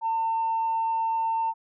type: tone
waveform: sine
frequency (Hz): 902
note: A5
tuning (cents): +43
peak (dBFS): -22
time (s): 0.01-1.54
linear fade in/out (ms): 50
effects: tanh soft clip ceiling -19 dBFS